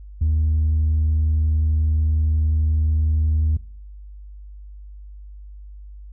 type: tone with tanh clipping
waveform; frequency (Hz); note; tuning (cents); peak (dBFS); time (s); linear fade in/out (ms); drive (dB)
triangle; 77.78; D#2; 0; -16; 0.21-3.57; 5; 6
effects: noise-tail reverb RT60 0.7 s tail -23 dB re dry + added 50 Hz sine -36 dBFS peak until 6.12 s